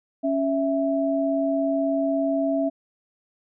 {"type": "tone pair together", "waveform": "sine", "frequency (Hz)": [277.2, 659.3], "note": ["C#4", "E5"], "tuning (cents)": [0, 0], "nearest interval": "octave + minor third", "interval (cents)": 1500, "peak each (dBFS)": -23, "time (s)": [0.23, 2.7], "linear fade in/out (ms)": 20, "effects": []}